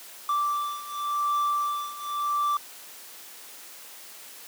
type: beating tone pair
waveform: triangle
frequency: 1170 / 1170.9 Hz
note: D6 / D6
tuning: -7 / -6 cents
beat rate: 0.9 Hz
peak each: -28 / -25 dBFS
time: 0.29-2.57 s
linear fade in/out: 2 ms
effects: white hiss -45 dBFS RMS until 4.47 s + high-pass 300 Hz 12 dB/octave